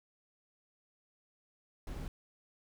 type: noise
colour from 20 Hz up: brown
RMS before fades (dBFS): -41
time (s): 1.87-2.08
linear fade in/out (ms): 2
effects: none